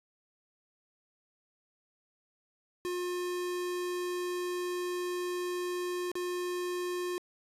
square tone with dropouts, 357.1 Hz, F4, 39 cents sharp, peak -33 dBFS, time 2.85-7.18 s, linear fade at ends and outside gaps 0 ms, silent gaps 6.116-6.154 s, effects resampled to 32000 Hz

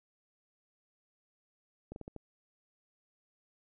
slowing click train, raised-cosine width 2 ms, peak -30 dBFS, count 5, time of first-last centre 1.92-2.163 s, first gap 41 ms, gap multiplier 1.27, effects none

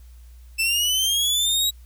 sawtooth linear sweep, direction up, 2637 to 3857 Hz, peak -16 dBFS, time 0.58-1.71 s, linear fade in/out 20 ms, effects added 60 Hz sine -42 dBFS peak until 1.85 s + white hiss -60 dBFS RMS until 1.85 s

